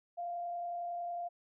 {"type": "tone with frequency modulation", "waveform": "sine", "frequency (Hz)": 696, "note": "F5", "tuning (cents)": -6, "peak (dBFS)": -36, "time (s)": [0.17, 1.29], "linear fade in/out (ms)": 20, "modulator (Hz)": 30.9, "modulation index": 0.34, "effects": []}